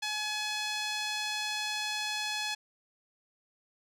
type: tone with band-pass filter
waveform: sawtooth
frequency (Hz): 848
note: G#5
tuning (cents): +36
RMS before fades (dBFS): -34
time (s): 0.02-2.55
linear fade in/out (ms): 10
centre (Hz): 3900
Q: 1.1
effects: none